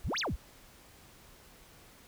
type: exponential two-way sweep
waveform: sine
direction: up then down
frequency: 34.13 to 6645 to 34.13 Hz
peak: -30 dBFS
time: 0.04-0.36 s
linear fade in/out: 10 ms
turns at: 0.19 s
effects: tanh soft clip ceiling -26 dBFS + pink hiss -57 dBFS RMS until 2.07 s